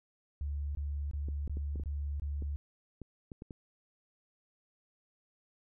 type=tone bursts; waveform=sine; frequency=72 Hz; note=D2; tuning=34 cents flat; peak=-33 dBFS; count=6; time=0.41-2.56 s; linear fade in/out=0 ms; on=340 ms; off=22 ms
type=clicks; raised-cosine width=3 ms; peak=-31 dBFS; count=10; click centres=1.286 / 1.477 / 1.571 / 1.758 / 1.798 / 2.423 / 3.017 / 3.318 / 3.421 / 3.508 s
effects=none